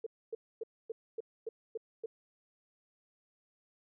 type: tone bursts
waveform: sine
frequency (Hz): 449.9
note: A4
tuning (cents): +39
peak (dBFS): -35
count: 8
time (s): 0.04-2.06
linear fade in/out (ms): 5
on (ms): 25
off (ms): 260
effects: none